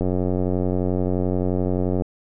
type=click train; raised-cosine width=2 ms; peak=-10 dBFS; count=185; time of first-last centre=0.01-2.021 s; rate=91.5 Hz; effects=none